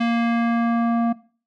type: tone with low-pass filter sweep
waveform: square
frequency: 233.1 Hz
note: A#3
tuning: in tune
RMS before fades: -20 dBFS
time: 0-1.13 s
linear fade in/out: 10 ms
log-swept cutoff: 3000 to 890 Hz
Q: 1.3
effects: noise-tail reverb RT60 0.4 s tail -19 dB re dry